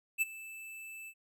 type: tone with ADSR envelope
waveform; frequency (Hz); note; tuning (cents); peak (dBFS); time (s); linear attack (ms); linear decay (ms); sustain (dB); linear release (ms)
square; 2637; E7; 0; -26; 0.18-1.14; 37; 24; -19; 61
effects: none